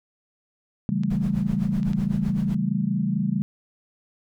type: chord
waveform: sine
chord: A dominant seventh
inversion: first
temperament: equal with one note detuned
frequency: 138.59 / 164.81 / 196 / 220.6 Hz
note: C#3 / E3 / G3 / A3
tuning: 0 / 0 / 0 / +5 cents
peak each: -29 / -28 / -24 / -28 dBFS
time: 0.89-3.42 s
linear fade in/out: 0 ms
type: clicks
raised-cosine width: 0.2 ms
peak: -25 / -27 / -24 dBFS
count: 3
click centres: 1.035 / 1.831 / 1.933 s
type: noise with tremolo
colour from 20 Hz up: brown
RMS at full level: -33 dBFS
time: 1.1-2.55 s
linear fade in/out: 5 ms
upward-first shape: sine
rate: 7.9 Hz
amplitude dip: 85%
effects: none